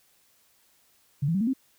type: tone with pitch steps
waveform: sine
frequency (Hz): 141.7 / 165.62 / 193.57 / 226.2 / 264.4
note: C#3 / E3 / G3 / A3 / C4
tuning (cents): +38 / +8 / -22 / +48 / +18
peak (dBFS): -22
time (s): 1.22-1.535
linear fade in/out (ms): 10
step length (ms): 63
effects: white hiss -64 dBFS RMS until 1.78 s